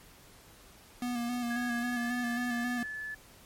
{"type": "tone with vibrato", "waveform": "square", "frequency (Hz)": 241.1, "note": "B3", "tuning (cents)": -41, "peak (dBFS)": -32, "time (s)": [1.02, 2.83], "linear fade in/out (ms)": 2, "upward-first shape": "square", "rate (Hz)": 3.7, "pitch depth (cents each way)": 28}
{"type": "tone with pitch glide", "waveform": "sine", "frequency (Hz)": [1661.2, 1730.7], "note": ["G#6", "A6"], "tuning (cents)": [0, -29], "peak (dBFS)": -36, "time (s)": [1.5, 3.15], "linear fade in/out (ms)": 10, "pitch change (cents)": 71, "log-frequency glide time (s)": [1.74, 2.09]}
{"effects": ["pink hiss -56 dBFS RMS until 3.45 s", "MP3 64 kbps"]}